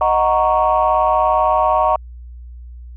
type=chord; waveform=sine; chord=D# minor seventh; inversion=none; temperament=equal; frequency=622.3 / 740 / 932.3 / 1108.7 Hz; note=D#5 / F#5 / A#5 / C#6; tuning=0 / 0 / 0 / 0 cents; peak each=-17 dBFS; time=0.01-1.96 s; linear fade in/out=2 ms; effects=tanh soft clip ceiling -4 dBFS + added 60 Hz sine -32 dBFS peak until 2.96 s